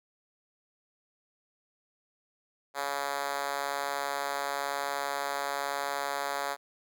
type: tone with high-pass filter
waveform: 5% pulse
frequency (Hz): 141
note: C#3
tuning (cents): +30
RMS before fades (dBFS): -33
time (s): 2.74-6.57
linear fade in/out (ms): 50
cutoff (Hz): 620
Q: 1.4
effects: none